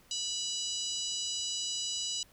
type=harmonic tone with a mistuned harmonic; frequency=987.8 Hz; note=B5; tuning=in tune; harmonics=3 / 4 / 5 / 6 / 7 / 8; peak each=-38 / -39 / -40 / -41 / -41 / -42 dBFS; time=0.11-2.23 s; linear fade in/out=2 ms; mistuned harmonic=3; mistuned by=-18 cents; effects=pink hiss -62 dBFS RMS until 2.32 s